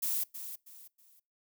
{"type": "noise with echo", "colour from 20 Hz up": "violet", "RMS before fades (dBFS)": -32, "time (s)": [0.02, 0.24], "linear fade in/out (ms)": 10, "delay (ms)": 320, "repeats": 3, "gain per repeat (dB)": -10, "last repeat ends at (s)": 1.2, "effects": ["noise-tail reverb RT60 0.3 s tail -25 dB re dry"]}